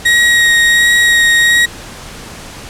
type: tone with vibrato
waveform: 35% pulse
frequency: 1887 Hz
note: A#6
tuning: 21 cents sharp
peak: -5 dBFS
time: 0.05-1.66 s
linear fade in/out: 10 ms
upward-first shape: sine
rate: 1.4 Hz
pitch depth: 13 cents each way
effects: pink hiss -30 dBFS RMS until 2.69 s + low-pass 10000 Hz 12 dB/octave